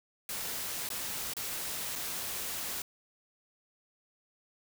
white noise with dropouts, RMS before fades -37 dBFS, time 0.29-2.82 s, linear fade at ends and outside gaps 2 ms, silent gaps 0.89-0.902 / 1.336-1.367 / 1.955-1.958 s, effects none

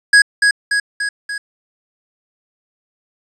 square tone with echo, 1659 Hz, G#6, 2 cents flat, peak -6 dBFS, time 0.13-0.22 s, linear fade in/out 5 ms, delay 290 ms, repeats 4, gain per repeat -4 dB, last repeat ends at 1.38 s, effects resampled to 24000 Hz + 8-bit

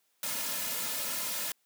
white noise with comb filter, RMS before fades -34 dBFS, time 0.23-1.52 s, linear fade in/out 2 ms, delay 2.6 ms, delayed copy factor -0.75, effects white hiss -73 dBFS RMS until 1.65 s + high-pass 200 Hz 12 dB/octave

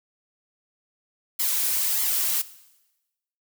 blue noise with flanger, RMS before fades -24 dBFS, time 1.39-2.42 s, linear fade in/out 10 ms, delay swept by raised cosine 0.93 to 3.33 ms, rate 1.6 Hz, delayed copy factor +0.65, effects noise-tail reverb RT60 1.0 s tail -17 dB re dry

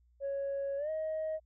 sine tone with pitch glide, 554.4 to 629.5 Hz, C#5 to D#5, 0 to +20 cents, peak -31 dBFS, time 0.2-1.4 s, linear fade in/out 50 ms, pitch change +220 cents, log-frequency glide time 0.77-0.9 s, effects tanh soft clip ceiling -30 dBFS + added 60 Hz sine -64 dBFS peak until 1.45 s

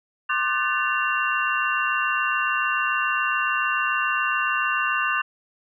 sine tone cluster, 1069 / 1196 / 1512 / 1751 / 2762 Hz, C6 / D6 / F#6 / A6 / F7, +37 / +31 / +37 / -9 / -20 cents, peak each -29 / -26 / -26 / -28 / -27 dBFS, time 0.29-5.22 s, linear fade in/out 10 ms, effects none

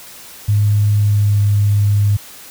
sine tone with pitch glide, 103.83 to 102.46 Hz, G#2 to G#2, 0 to -23 cents, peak -10 dBFS, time 0.48-2.17 s, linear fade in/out 10 ms, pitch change -23 cents, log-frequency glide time 0.95-1.4 s, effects white hiss -37 dBFS RMS until 2.5 s

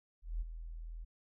sine tone with ADSR envelope, 41 Hz, E1, 9 cents flat, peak -32 dBFS, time 0.22-1.05 s, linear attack 190 ms, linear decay 21 ms, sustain -10 dB, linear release 16 ms, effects none

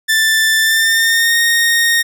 sawtooth tone with pitch glide, 1768 to 1854.8 Hz, A6 to A#6, +8 to -9 cents, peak -7 dBFS, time 0.08-2.03 s, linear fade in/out 20 ms, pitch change +83 cents, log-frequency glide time 0.6-1.38 s, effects none

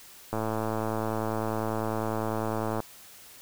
click train, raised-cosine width 1 ms, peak -16 dBFS, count 273, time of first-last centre 0.33-2.803 s, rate 110 Hz, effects white hiss -50 dBFS RMS until 3.41 s

